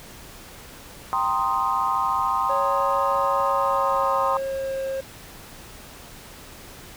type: chord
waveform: sine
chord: C minor seventh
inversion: second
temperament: equal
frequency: 784 / 932.3 / 1046.5 / 1244.5 Hz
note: G5 / Bb5 / C6 / Eb6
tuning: 0 / 0 / 0 / 0 cents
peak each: -28 / -28 / -23 / -26 dBFS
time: 1.13-4.37 s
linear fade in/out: 0 ms
type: tone with pitch glide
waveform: triangle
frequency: 554 to 535.7 Hz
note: C#5 to C5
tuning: -1 to +41 cents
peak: -23 dBFS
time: 2.49-5.01 s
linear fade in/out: 10 ms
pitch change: -58 cents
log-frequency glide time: 3.45-4.8 s
effects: pink hiss -43 dBFS RMS until 6.96 s